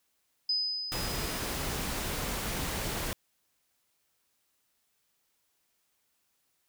sine tone with exponential decay, 5010 Hz, D#8, 11 cents sharp, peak -25 dBFS, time 0.49-2.1 s, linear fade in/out 5 ms, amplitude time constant 350 ms
pink noise, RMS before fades -34 dBFS, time 0.92-3.13 s, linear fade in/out 0 ms
effects white hiss -75 dBFS RMS until 6.68 s

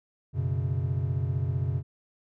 triangle chord, F# suspended fourth, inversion none, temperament just, 92.5 / 123.33 / 138.75 Hz, F#2 / B2 / C#3, 0 / -2 / +2 cents, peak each -28 dBFS, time 0.33-1.83 s, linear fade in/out 50 ms, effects none

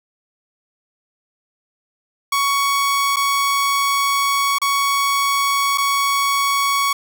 sawtooth tone with dropouts, 1117 Hz, C#6, 13 cents sharp, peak -12 dBFS, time 2.32-6.93 s, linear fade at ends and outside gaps 5 ms, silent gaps 3.161-3.167 / 4.585-4.616 / 5.776-5.781 s, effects none

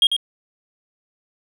triangle tone with echo, 3248 Hz, G#7, 39 cents flat, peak -8 dBFS, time 0.02-0.07 s, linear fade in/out 2 ms, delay 95 ms, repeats 1, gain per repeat -8 dB, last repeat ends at 0.165 s, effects tanh soft clip ceiling -6 dBFS

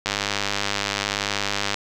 click train, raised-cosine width 0.2 ms, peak -5 dBFS, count 171, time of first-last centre 0.06-1.743 s, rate 101 Hz, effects none

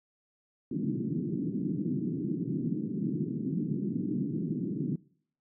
pink band-pass noise, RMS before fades -32 dBFS, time 0.71-4.96 s, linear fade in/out 5 ms, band 140 to 340 Hz, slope 48 dB/octave, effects noise-tail reverb RT60 0.6 s tail -23 dB re dry

